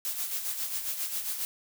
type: noise with tremolo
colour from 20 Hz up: blue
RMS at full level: -31 dBFS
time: 0.05-1.45 s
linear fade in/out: 0 ms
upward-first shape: sine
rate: 7.4 Hz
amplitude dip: 55%
effects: none